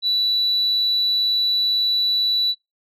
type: tone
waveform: sine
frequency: 3951 Hz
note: B7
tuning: in tune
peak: -15 dBFS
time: 0.02-2.55 s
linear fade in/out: 50 ms
effects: noise-tail reverb RT60 0.2 s tail -21 dB re dry + tanh soft clip ceiling -13 dBFS